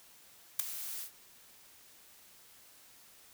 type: noise with ADSR envelope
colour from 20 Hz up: blue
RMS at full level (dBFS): -24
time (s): 0.59-1.11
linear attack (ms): 8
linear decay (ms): 4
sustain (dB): -17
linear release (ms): 97
effects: white hiss -59 dBFS RMS until 3.33 s